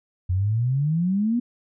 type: exponential sweep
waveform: sine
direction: up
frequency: 87.6 to 246.9 Hz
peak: -19 dBFS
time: 0.29-1.4 s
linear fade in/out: 10 ms
effects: none

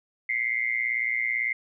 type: tone with amplitude modulation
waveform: sine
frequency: 2093 Hz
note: C7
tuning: in tune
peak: -20 dBFS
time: 0.29-1.53 s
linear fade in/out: 5 ms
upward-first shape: sine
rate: 118 Hz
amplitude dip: 90%
effects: none

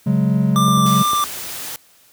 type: chord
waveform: triangle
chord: C# suspended fourth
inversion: none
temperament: just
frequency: 138.59 / 184.79 / 207.9 Hz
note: C#3 / F#3 / G#3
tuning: 0 / -2 / +2 cents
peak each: -16 dBFS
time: 0.06-1.03 s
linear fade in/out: 10 ms
type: tone with vibrato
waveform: square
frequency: 1183 Hz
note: D6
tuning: 12 cents sharp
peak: -16 dBFS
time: 0.56-1.24 s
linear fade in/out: 0 ms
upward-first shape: triangle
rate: 2.5 Hz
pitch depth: 11 cents each way
type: clicks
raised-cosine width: 2 ms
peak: -16 dBFS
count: 4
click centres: 0.682 / 0.777 / 0.856 / 1.133 s
type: noise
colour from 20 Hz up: white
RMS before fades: -29 dBFS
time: 0.86-1.76 s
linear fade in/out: 0 ms
effects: white hiss -52 dBFS RMS until 2.12 s + high-pass 60 Hz 12 dB/octave

